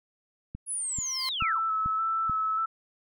click train, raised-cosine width 5 ms, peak -24 dBFS, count 5, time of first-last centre 0.55-2.297 s, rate 2.29 Hz
sine linear sweep, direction down, 10590 to 741 Hz, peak -29 dBFS, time 0.66-1.6 s, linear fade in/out 50 ms
15% pulse tone with exponential growth, 1046.5 Hz, C6, in tune, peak -24 dBFS, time 0.73-1.29 s, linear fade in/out 1 ms, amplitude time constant 120 ms
sine tone with vibrato, 1312 Hz, E6, 9 cents flat, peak -25 dBFS, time 1.4-2.66 s, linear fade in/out 10 ms, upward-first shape square, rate 1.7 Hz, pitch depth 17 cents each way
effects none

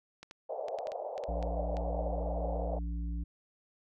clicks, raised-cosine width 0.2 ms, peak -29 dBFS, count 10, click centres 0.23 / 0.311 / 0.684 / 0.787 / 0.871 / 0.919 / 1.179 / 1.238 / 1.427 / 1.769 s
white band-pass noise, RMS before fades -38 dBFS, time 0.49-2.79 s, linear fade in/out 5 ms, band 490 to 720 Hz, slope 48 dB/octave
harmonic tone, 57.8 Hz, A#1, 14 cents flat, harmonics 1 / 3 / 5, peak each -33 / -43 / -47 dBFS, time 1.28-3.24 s, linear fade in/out 10 ms
effects none

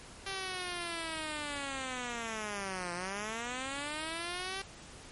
5% pulse linear two-way sweep, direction down then up, 392 to 172 to 392 Hz, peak -25 dBFS, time 0.26-4.62 s, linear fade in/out 5 ms, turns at 2.93 s, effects pink hiss -51 dBFS RMS until 5.11 s + MP3 48 kbps

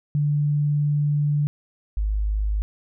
sine tone pair in turn, 146.83 / 51.91 Hz, D3 / G#1, 0 / 0 cents, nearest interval octave + tritone, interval 1800 cents, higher first, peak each -18 / -20 dBFS, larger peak first, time 0.15-1.47 / 1.97-2.62 s, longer first, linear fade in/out 0 ms, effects none

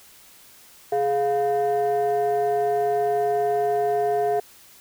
sine tone pair together, 418 / 703.5 Hz, G#4 / F5, +11 / +12 cents, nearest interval major sixth, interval 901 cents, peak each -20 dBFS, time 0.92-4.4 s, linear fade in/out 5 ms, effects tanh soft clip ceiling -16 dBFS + white hiss -50 dBFS RMS until 4.8 s

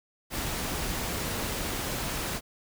pink noise, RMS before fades -32 dBFS, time 0.3-2.41 s, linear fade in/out 50 ms, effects none

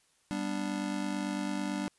square chord, G major, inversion none, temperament just, 196 / 245 / 294 Hz, G3 / B3 / D4, 0 / -14 / +2 cents, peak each -36 / -40 / -36 dBFS, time 0.31-1.88 s, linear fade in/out 0 ms, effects white hiss -69 dBFS RMS until 1.98 s + resampled to 24000 Hz

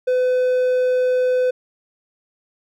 triangle tone, 505 Hz, B4, 39 cents sharp, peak -13 dBFS, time 0.07-1.51 s, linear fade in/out 10 ms, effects none

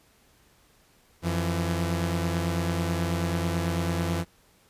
sawtooth tone pair together, 88.4 / 167.65 Hz, F2 / E3, +22 / +30 cents, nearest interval major seventh, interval 1108 cents, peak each -24 dBFS, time 1.22-4.25 s, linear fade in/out 50 ms, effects pink hiss -61 dBFS RMS until 4.69 s + resampled to 32000 Hz

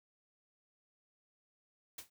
white noise with exponential decay, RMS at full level -41 dBFS, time 1.98-2.1 s, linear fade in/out 5 ms, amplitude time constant 26 ms, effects none

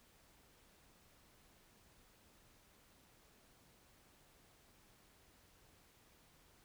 silence, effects pink hiss -68 dBFS RMS until 6.64 s

